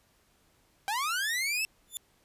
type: linear sweep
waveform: sawtooth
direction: up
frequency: 771 to 2682 Hz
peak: -25 dBFS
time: 0.88-1.65 s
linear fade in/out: 0 ms
type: tone with exponential growth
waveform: 5% pulse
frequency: 3520 Hz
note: A7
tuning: in tune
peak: -22 dBFS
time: 1.87-1.97 s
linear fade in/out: 0 ms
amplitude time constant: 20 ms
effects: pink hiss -67 dBFS RMS until 2.24 s + resampled to 32000 Hz